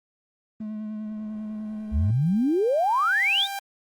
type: tone with vibrato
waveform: triangle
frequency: 214.4 Hz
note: A3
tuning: 45 cents flat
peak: -28 dBFS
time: 0.6-2.11 s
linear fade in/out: 5 ms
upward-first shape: sine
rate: 10 Hz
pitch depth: 20 cents each way
type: tone with exponential growth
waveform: sawtooth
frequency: 792 Hz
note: G5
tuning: 18 cents sharp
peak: -25 dBFS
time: 1.29-3.59 s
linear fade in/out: 2 ms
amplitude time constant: 500 ms
type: exponential sweep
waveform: sine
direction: up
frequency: 65.41 to 3927 Hz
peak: -19 dBFS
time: 1.91-3.48 s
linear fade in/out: 50 ms
effects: Opus 24 kbps